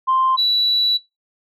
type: tone pair in turn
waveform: sine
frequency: 1046.5 / 3939 Hz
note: C6 / B7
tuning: 0 / -5 cents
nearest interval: octave + major seventh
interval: 2295 cents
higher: second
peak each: -13 dBFS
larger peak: neither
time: 0.07-0.37 / 0.37-0.98 s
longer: second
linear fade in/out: 20 ms
effects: noise-tail reverb RT60 0.2 s tail -20 dB re dry + tanh soft clip ceiling -9 dBFS